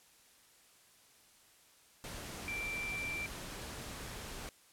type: tone in noise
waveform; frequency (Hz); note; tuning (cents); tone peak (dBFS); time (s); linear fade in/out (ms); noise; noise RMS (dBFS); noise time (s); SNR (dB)
sine; 2349; D7; 0; -37; 2.48-3.26; 0; pink; -45; 2.04-4.49; +5
effects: white hiss -64 dBFS RMS until 4.72 s + low-pass 12000 Hz 12 dB/octave